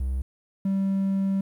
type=tone pair in turn; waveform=triangle; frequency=65.2 / 194.2 Hz; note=C2 / G3; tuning=-5 / -16 cents; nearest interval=octave + perfect fifth; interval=1889 cents; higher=second; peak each=-22 / -19 dBFS; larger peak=second; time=0-0.22 / 0.65-1.41 s; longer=second; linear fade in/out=5 ms; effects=tanh soft clip ceiling -15 dBFS + 10-bit